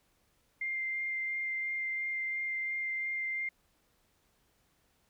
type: tone with vibrato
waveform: sine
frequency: 2100 Hz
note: C7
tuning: 6 cents sharp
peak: -32 dBFS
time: 0.61-3.49 s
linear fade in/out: 5 ms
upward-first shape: sine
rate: 2.9 Hz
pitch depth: 9 cents each way
effects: pink hiss -72 dBFS RMS until 5.09 s